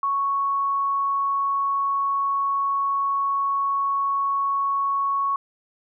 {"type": "tone", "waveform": "sine", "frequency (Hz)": 1108.7, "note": "C#6", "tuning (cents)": 0, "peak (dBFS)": -20, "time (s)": [0.03, 5.36], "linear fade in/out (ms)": 2, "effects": []}